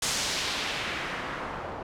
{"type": "noise with low-pass filter sweep", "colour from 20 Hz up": "white", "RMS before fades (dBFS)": -32, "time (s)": [0.02, 1.83], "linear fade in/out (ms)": 5, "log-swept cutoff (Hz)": [7400, 830], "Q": 1.1, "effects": []}